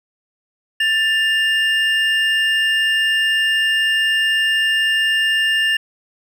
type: tone pair together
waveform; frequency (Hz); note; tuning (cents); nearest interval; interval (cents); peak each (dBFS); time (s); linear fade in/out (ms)
triangle; 1772 / 2813; A6 / F7; +12 / +12; minor sixth; 800; -15 / -16; 0.8-5.77; 5
effects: none